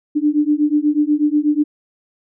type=beating tone pair; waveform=sine; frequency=293.7 / 301.9 Hz; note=D4 / D4; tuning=0 / +48 cents; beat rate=8.2 Hz; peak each=-16 dBFS; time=0.15-1.64 s; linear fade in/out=20 ms; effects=none